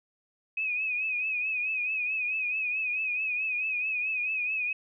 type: tone with vibrato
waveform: sine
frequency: 2525 Hz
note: D#7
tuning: 25 cents sharp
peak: -27 dBFS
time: 0.57-4.73 s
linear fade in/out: 5 ms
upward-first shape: triangle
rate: 4.6 Hz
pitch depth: 79 cents each way
effects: none